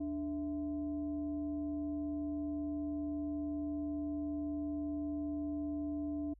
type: tone with frequency modulation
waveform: sine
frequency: 293.7 Hz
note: D4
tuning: in tune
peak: -35 dBFS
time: 0-6.34 s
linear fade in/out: 10 ms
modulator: 369 Hz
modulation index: 0.45
effects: added 50 Hz sine -59 dBFS peak until 6.39 s